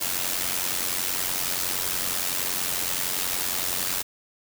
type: noise with amplitude modulation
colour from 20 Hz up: white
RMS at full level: -24 dBFS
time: 0-4.03 s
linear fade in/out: 20 ms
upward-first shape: sine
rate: 90.7 Hz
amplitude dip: 70%
effects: none